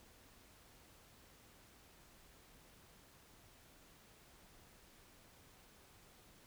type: silence
effects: pink hiss -64 dBFS RMS until 6.46 s